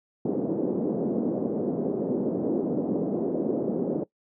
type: band-pass noise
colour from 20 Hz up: pink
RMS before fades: -27 dBFS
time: 0.25-4.04 s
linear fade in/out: 5 ms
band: 210 to 480 Hz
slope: 24 dB/octave
effects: noise-tail reverb RT60 0.1 s tail -20 dB re dry